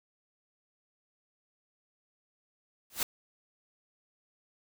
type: noise with exponential growth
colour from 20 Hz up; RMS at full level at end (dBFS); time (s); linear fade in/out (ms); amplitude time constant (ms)
white; -25; 2.9-3.03; 2; 28
effects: none